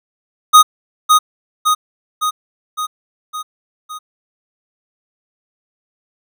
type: tone with echo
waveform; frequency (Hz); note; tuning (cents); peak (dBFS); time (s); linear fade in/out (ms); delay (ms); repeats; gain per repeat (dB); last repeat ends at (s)
square; 1244.5; D#6; 0; -3; 0.53-0.63; 20; 560; 6; -4; 3.99
effects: none